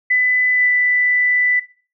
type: tone with pitch glide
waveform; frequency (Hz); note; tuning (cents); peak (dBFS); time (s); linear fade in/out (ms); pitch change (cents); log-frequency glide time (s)
sine; 2001 to 1986; B6 to B6; +22 to +9; -12; 0.1-1.6; 10; -13; 0.52-0.69
effects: noise-tail reverb RT60 0.4 s tail -18 dB re dry